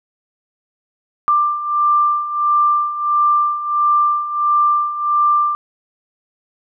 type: beating tone pair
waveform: sine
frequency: 1184 / 1185.5 Hz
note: D6 / D6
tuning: +14 / +16 cents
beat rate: 1.5 Hz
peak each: -19 / -14 dBFS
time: 1.28-5.55 s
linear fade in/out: 0 ms
effects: none